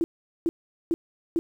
sine tone bursts, 334.7 Hz, E4, 26 cents sharp, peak -20 dBFS, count 4, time 0.01-1.39 s, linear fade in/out 0 ms, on 30 ms, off 420 ms, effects 9-bit

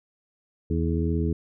harmonic tone with a mistuned harmonic, 81.6 Hz, E2, 17 cents flat, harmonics 1 / 2 / 3 / 4 / 5, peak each -25 / -28 / -30 / -31 / -32 dBFS, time 0.7-1.33 s, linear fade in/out 5 ms, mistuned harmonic 5, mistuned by +61 cents, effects none

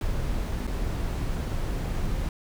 brown noise with dropouts, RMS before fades -28 dBFS, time 0.01-2.29 s, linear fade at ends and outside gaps 2 ms, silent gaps 0.67-0.674 s, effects none

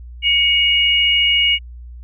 sine tone pair together, 2239 / 2873 Hz, C#7 / F7, +17 / +48 cents, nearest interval major third, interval 431 cents, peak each -17 / -13 dBFS, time 0.22-1.59 s, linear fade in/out 50 ms, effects added 60 Hz sine -32 dBFS peak until 2.03 s

